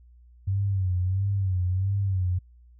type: tone with vibrato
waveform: sine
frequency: 94.9 Hz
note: F#2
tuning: 44 cents sharp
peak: -22 dBFS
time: 0.47-2.39 s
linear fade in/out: 10 ms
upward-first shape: sine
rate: 1.5 Hz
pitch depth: 89 cents each way
effects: added 60 Hz sine -50 dBFS peak until 2.79 s